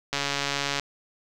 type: click train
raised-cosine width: 0.2 ms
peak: -9 dBFS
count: 95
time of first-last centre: 0.13-0.797 s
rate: 141 Hz
effects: none